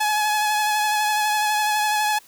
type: tone with vibrato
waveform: sawtooth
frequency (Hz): 847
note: G#5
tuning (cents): +34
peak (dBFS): -15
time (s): 0-2.19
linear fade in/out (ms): 10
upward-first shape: sine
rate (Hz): 12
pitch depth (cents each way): 22
effects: white hiss -51 dBFS RMS until 2.27 s